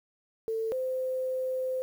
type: tone pair in turn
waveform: sine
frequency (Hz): 447 / 516.2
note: A4 / C5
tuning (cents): +27 / -23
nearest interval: major second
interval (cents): 250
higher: second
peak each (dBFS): -28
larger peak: neither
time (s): 0.48-0.72 / 0.72-1.82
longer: second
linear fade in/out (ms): 0
effects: 9-bit